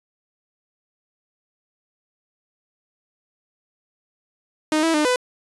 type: tone with pitch steps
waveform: sawtooth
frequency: 309 / 326.8 / 302 / 499.7 Hz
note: D#4 / E4 / D4 / B4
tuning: -12 / -15 / +48 / +20 cents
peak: -13 dBFS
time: 4.72-5.16 s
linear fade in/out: 2 ms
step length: 110 ms
effects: resampled to 24000 Hz